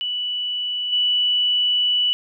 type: tone with level steps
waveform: sine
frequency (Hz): 2960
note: F#7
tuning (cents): 0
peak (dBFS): -22 / -16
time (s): 0.01-2.13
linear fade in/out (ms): 0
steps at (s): 0.92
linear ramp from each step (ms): 10
effects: none